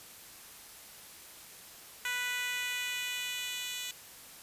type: tone with high-pass filter sweep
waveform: 10% pulse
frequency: 493.9 Hz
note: B4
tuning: in tune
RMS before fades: -36 dBFS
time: 2.05-3.91 s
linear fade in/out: 2 ms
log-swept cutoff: 1600 to 3700 Hz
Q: 1.4
effects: white hiss -51 dBFS RMS until 4.42 s + resampled to 32000 Hz